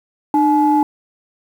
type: tone pair together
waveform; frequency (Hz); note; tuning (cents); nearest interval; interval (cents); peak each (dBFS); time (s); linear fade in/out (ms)
sine; 301.7 / 853.3; D4 / G#5; +47 / +47; octave + tritone; 1800; -13; 0.34-0.83; 2
effects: tanh soft clip ceiling -3 dBFS + 7-bit